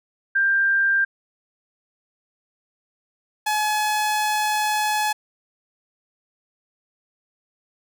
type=tone pair in turn; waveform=sine / sawtooth; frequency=1587 / 849.5 Hz; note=G6 / G#5; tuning=+21 / +39 cents; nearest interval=major seventh; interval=1082 cents; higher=first; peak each=-16 / -16 dBFS; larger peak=neither; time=0.35-1.05 / 3.46-5.13 s; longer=second; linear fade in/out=10 ms; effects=none